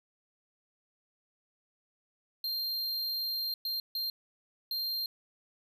square tone bursts at uneven times, 4186 Hz, C8, in tune, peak -32 dBFS, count 4, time 2.44-3.54 / 3.65-3.8 / 3.95-4.1 / 4.71-5.06 s, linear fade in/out 2 ms, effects 12-bit

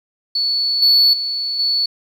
sine tone with level steps, 4435 Hz, C#8, in tune, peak -15 / -7 / -19 / -14 dBFS, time 0.35-1.86 s, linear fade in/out 5 ms, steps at 0.82 / 1.13 / 1.59 s, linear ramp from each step 5 ms, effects tanh soft clip ceiling -7 dBFS + 8-bit

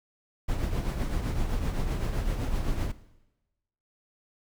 brown noise with tremolo, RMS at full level -26 dBFS, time 0.48-2.92 s, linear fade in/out 10 ms, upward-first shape triangle, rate 7.8 Hz, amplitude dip 55%, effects noise-tail reverb RT60 1.0 s tail -17 dB re dry

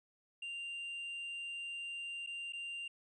triangle tone with dropouts, 2784 Hz, F7, 6 cents flat, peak -39 dBFS, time 0.42-2.88 s, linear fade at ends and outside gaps 5 ms, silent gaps 2.264-2.271 / 2.524-2.532 s, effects resampled to 22050 Hz

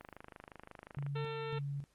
click train, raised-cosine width 0.5 ms, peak -33 dBFS, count 28, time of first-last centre 0.01-1.065 s, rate 25.6 Hz
sine tone with tremolo, 141.1 Hz, C#3, 31 cents sharp, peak -36 dBFS, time 0.97-1.84 s, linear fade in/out 0 ms, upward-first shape square, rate 1.8 Hz, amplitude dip 60%
harmonic tone, 449.7 Hz, A4, 38 cents sharp, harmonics 1 / 2 / 3 / 4 / 5 / 6 / 7 / 8 / 9, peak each -40 / -47 / -47 / -52 / -54 / -51 / -58 / -53 / -57 dBFS, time 1.15-1.59 s, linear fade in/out 10 ms
effects pink hiss -73 dBFS RMS until 1.94 s + Opus 32 kbps

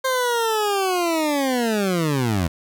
20% pulse linear sweep, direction down, 529 to 78.6 Hz, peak -14 dBFS, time 0.04-2.48 s, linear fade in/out 10 ms, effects none

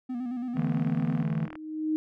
triangle tone with vibrato, 246.9 Hz, B3, in tune, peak -28 dBFS, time 0.09-1.23 s, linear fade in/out 10 ms, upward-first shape square, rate 9 Hz, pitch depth 57 cents each way
triangle chord, D suspended second, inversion none, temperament equal, 146.83 / 164.81 / 220 Hz, D3 / E3 / A3, 0 / 0 / 0 cents, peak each -29 / -27 / -30 dBFS, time 0.54-1.49 s, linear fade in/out 50 ms
click train, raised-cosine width 0.5 ms, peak -26 dBFS, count 40, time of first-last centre 0.57-1.555 s, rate 39.6 Hz
sine tone with exponential growth, 311.1 Hz, D#4, in tune, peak -22 dBFS, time 1.08-1.96 s, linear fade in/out 0 ms, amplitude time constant 190 ms
effects none

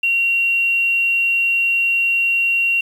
sine tone with quantisation, 2750 Hz, F7, 27 cents flat, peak -14 dBFS, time 0.03-2.81 s, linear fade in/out 5 ms, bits 7, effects none

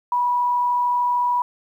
sine tone with frequency modulation, 976 Hz, B5, 21 cents flat, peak -17 dBFS, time 0.12-1.42 s, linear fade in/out 2 ms, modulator 33.4 Hz, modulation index 0.32, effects 9-bit

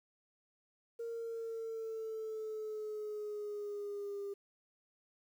sine exponential sweep, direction down, 464.8 to 400 Hz, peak -37 dBFS, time 0.99-4.34 s, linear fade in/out 10 ms, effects tanh soft clip ceiling -36 dBFS + 11-bit

